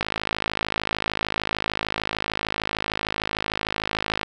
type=click train; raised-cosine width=0.3 ms; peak=-7 dBFS; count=226; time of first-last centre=0.01-4.231 s; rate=53.3 Hz; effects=none